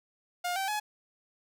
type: tone with pitch steps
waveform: sawtooth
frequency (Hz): 710 / 774.3 / 844.3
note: F5 / G5 / G#5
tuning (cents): +28 / -22 / +28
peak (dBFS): -26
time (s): 0.44-0.8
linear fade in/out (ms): 10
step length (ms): 120
effects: none